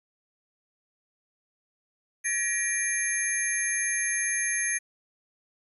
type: tone cluster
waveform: sine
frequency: 1715 / 1898 / 2380 / 6400 / 11000 Hz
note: A6 / A#6 / D7 / G8 / F9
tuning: -45 / +31 / +22 / +35 / -27 cents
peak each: -36 / -30 / -34 / -30 / -31 dBFS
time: 2.24-4.79 s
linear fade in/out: 20 ms
effects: 10-bit